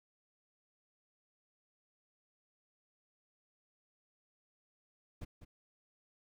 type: noise with echo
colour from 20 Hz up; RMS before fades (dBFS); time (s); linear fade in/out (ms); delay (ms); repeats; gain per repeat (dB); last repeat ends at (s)
brown; -43; 5.21-5.25; 10; 200; 1; -10; 5.45
effects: none